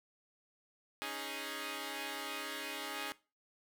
5% pulse chord, C# suspended second, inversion none, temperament equal, 277.2 / 311.1 / 415.3 Hz, C#4 / D#4 / G#4, 0 / 0 / 0 cents, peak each -33 dBFS, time 1.02-3.12 s, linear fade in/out 0 ms, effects noise-tail reverb RT60 0.3 s tail -19 dB re dry

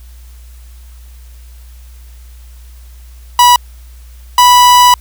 45% pulse tone pair in turn, 977 / 984.9 Hz, B5 / B5, -19 / -5 cents, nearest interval unison, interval 14 cents, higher second, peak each -3 dBFS, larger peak neither, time 3.39-3.56 / 4.38-4.94 s, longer second, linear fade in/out 2 ms, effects added 60 Hz sine -32 dBFS peak until 5 s + white hiss -47 dBFS RMS until 5 s

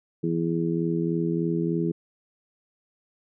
harmonic tone, 83.3 Hz, E2, 19 cents sharp, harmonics 2 / 3 / 4 / 5, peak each -26 / -32 / -27 / -31 dBFS, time 0.23-1.92 s, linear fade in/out 10 ms, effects none

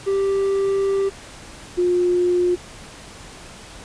triangle / sine tone pair in turn, 392 / 356 Hz, G4 / F4, 0 / +33 cents, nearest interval major second, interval 167 cents, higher first, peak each -15 dBFS, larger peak neither, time 0.06-1.1 / 1.77-2.56 s, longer first, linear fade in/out 20 ms, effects pink hiss -40 dBFS RMS until 3.84 s + resampled to 22050 Hz

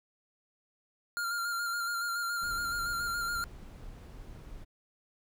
square tone with vibrato, 1396.9 Hz, F6, in tune, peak -32 dBFS, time 1.17-3.44 s, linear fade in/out 0 ms, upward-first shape square, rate 7.1 Hz, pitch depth 24 cents each way
brown noise, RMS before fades -46 dBFS, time 2.41-4.65 s, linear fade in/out 20 ms
effects none

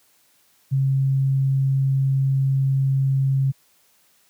sine tone, 135.2 Hz, C#3, 43 cents flat, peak -16 dBFS, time 0.71-3.52 s, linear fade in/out 20 ms, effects white hiss -60 dBFS RMS until 4.29 s + high-pass 80 Hz 12 dB/octave

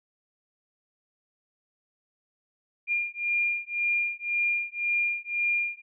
sine beating tone pair, 2406 / 2407.9 Hz, D7 / D7, +41 / +43 cents, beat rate 1.9 Hz, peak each -28 dBFS, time 2.87-5.82 s, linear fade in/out 50 ms, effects none

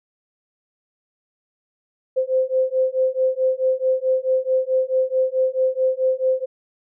sine beating tone pair, 517 / 521.6 Hz, C5 / C5, -21 / -5 cents, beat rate 4.6 Hz, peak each -20 dBFS, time 2.16-6.46 s, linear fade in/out 20 ms, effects none

